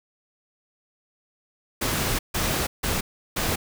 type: noise bursts at uneven times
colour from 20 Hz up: pink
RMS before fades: -25 dBFS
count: 4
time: 1.81-2.19 / 2.34-2.67 / 2.83-3.01 / 3.36-3.56 s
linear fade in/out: 10 ms
effects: none